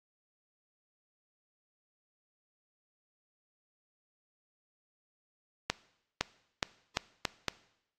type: accelerating click train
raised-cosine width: 0.2 ms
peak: -10 dBFS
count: 6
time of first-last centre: 5.7-7.483 s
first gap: 510 ms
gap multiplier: 0.82
effects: noise-tail reverb RT60 0.8 s tail -20 dB re dry + AAC 64 kbps